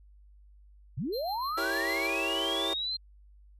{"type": "linear sweep", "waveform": "sine", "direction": "up", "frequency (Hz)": [95.9, 4186], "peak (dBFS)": -30, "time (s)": [0.97, 2.97], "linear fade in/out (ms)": 10}
{"type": "tone with tremolo", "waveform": "square", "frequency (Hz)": 4156, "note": "C8", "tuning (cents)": -12, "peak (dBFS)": -38, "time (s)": [1.12, 2.08], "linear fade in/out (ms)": 20, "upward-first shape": "sine", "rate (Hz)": 6.6, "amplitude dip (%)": 60}
{"type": "chord", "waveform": "25% pulse", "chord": "E diminished seventh", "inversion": "none", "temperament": "equal", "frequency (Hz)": [329.6, 392, 466.2, 554.4], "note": ["E4", "G4", "Bb4", "Db5"], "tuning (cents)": [0, 0, 0, 0], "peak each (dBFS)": [-32, -33, -37, -33], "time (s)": [1.57, 2.74], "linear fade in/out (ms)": 10}
{"effects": ["added 50 Hz sine -53 dBFS peak until 3.59 s", "resampled to 32000 Hz"]}